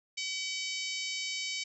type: harmonic tone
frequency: 760 Hz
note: F#5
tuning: 46 cents sharp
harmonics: 3 / 4 / 5 / 6 / 7 / 8 / 9 / 10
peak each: -38 / -41 / -43 / -41 / -42 / -44 / -47 / -48 dBFS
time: 0.17-1.64 s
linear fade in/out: 10 ms
effects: none